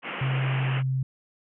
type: band-pass noise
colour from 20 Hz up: white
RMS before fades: -34 dBFS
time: 0.02-0.83 s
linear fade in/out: 50 ms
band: 150 to 3000 Hz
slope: 96 dB/octave
type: tone with pitch glide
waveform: sine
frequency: 132.6 to 131.61 Hz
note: C3 to C3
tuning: +23 to +11 cents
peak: -23 dBFS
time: 0.21-1.03 s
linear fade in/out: 5 ms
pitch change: -12 cents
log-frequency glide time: 0.34-0.89 s
effects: none